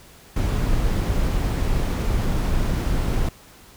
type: noise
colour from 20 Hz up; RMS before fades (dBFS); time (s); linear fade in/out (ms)
brown; -21; 0.36-3.29; 5
effects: pink hiss -48 dBFS RMS until 3.76 s